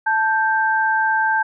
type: tone pair together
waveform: sine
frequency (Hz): 880 / 1571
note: A5 / G6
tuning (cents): 0 / +3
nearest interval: minor seventh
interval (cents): 1003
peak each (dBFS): -18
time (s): 0.06-1.43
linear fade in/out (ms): 10
effects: none